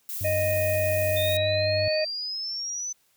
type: noise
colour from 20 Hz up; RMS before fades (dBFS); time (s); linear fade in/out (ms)
violet; -33; 0.09-1.37; 2
type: tone with pitch glide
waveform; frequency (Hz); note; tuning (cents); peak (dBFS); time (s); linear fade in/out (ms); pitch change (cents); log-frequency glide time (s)
triangle; 96.2 to 98.9; G2 to G2; -32 to +16; -27; 0.21-1.88; 0; +48; 1.36-1.46
type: harmonic tone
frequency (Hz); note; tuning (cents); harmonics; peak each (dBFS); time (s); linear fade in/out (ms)
620; D#5; -6; 1 / 3 / 4; -23 / -36 / -33; 0.24-2.05; 10
type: exponential sweep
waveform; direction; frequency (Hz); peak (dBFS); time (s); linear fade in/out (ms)
sine; up; 3589 to 6090; -29; 1.16-2.93; 10
effects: white hiss -66 dBFS RMS until 3.16 s